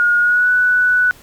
sine tone with pitch glide, 1434 to 1482.9 Hz, F6 to F#6, +45 to +3 cents, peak -10 dBFS, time 0-1.11 s, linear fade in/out 0 ms, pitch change +58 cents, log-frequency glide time 0.19-0.5 s, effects pink hiss -44 dBFS RMS until 1.22 s + MP3 96 kbps

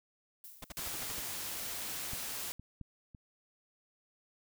violet noise with exponential decay, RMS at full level -48 dBFS, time 0.44-1.04 s, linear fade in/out 1 ms, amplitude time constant 130 ms
pink noise bursts, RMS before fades -43 dBFS, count 8, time 0.62-1.196 s, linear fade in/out 5 ms, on 23 ms, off 56 ms
white noise, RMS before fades -40 dBFS, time 0.77-2.52 s, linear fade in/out 0 ms
clicks, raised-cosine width 5 ms, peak -31 / -38 / -32 / -39 dBFS, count 4, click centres 2.134 / 2.596 / 2.813 / 3.148 s
effects none

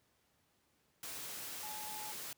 sine tone in noise, 853 Hz, G#5, 46 cents sharp, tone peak -47 dBFS, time 1.63-2.12 s, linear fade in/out 2 ms, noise white, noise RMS -45 dBFS, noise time 1.03-2.33 s, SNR -5 dB, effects pink hiss -75 dBFS RMS until 2.37 s + high-pass 80 Hz 12 dB/octave

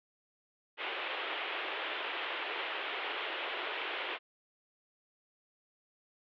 white band-pass noise, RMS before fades -38 dBFS, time 0.77-4.19 s, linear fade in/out 50 ms, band 330 to 3300 Hz, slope 48 dB/octave, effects none

